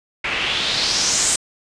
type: noise with low-pass filter sweep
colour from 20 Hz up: white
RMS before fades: -20 dBFS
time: 0.24-1.36 s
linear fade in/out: 5 ms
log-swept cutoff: 2300 to 8300 Hz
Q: 3.1
effects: resampled to 22050 Hz